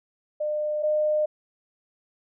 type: tone pair in turn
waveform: sine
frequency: 603 / 607.9 Hz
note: D5 / D#5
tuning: +46 / -40 cents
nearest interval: unison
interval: 14 cents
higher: second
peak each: -24 / -20 dBFS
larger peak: second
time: 0.4-0.83 / 0.83-1.26 s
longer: neither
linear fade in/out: 10 ms
effects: none